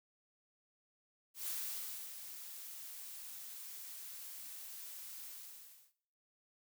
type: noise with ADSR envelope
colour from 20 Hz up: blue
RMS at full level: -40 dBFS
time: 1.34-5.93 s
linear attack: 130 ms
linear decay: 640 ms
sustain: -9 dB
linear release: 660 ms
effects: noise-tail reverb RT60 0.6 s tail -17 dB re dry